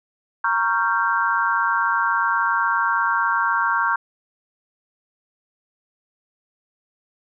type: chord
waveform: sine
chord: G half-diminished seventh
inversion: first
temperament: equal with one note detuned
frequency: 932.3 / 1108.7 / 1380.9 / 1568 Hz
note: Bb5 / Db6 / F6 / G6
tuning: 0 / 0 / -20 / 0 cents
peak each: -23 dBFS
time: 0.44-3.96 s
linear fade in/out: 5 ms
effects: none